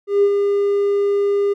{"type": "tone with ADSR envelope", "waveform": "triangle", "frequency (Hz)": 403.4, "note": "G4", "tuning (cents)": 50, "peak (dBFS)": -6, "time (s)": [0.07, 1.54], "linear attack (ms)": 160, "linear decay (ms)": 59, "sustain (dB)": -6, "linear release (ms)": 18, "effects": ["tanh soft clip ceiling -7 dBFS"]}